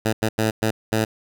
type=tone bursts at uneven times; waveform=10% pulse; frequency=110 Hz; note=A2; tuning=in tune; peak=-10 dBFS; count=5; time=0.05-0.13 / 0.22-0.29 / 0.38-0.51 / 0.62-0.71 / 0.92-1.05 s; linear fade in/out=10 ms; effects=none